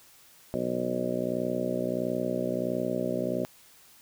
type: harmonic tone with a mistuned harmonic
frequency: 61.5 Hz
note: B1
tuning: 7 cents flat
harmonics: 2 / 3 / 4 / 5 / 6 / 7 / 8 / 9 / 10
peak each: -41 / -36 / -33 / -40 / -34 / -41 / -38 / -34 / -34 dBFS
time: 0.54-3.45 s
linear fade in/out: 0 ms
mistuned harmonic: 2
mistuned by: +18 cents
effects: white hiss -56 dBFS RMS until 4.01 s